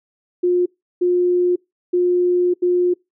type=tone bursts at uneven times; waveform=sine; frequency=356.5 Hz; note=F4; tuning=36 cents sharp; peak=-13 dBFS; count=4; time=0.43-0.66 / 1.01-1.56 / 1.93-2.54 / 2.62-2.94 s; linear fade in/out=10 ms; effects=noise-tail reverb RT60 0.2 s tail -25 dB re dry